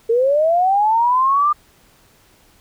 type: linear sweep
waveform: sine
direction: up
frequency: 446.4 to 1210 Hz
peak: -12 dBFS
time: 0.09-1.53 s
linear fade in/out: 10 ms
effects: pink hiss -53 dBFS RMS until 2.6 s